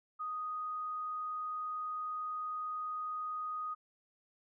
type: tone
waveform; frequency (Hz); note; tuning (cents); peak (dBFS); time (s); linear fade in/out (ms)
sine; 1244.5; D#6; 0; -36; 0.19-3.75; 20
effects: none